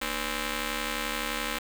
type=ring-modulated tone; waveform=5% pulse; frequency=264.6 Hz; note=C4; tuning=20 cents sharp; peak=-15 dBFS; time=0.01-1.59 s; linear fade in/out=10 ms; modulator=758 Hz; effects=7-bit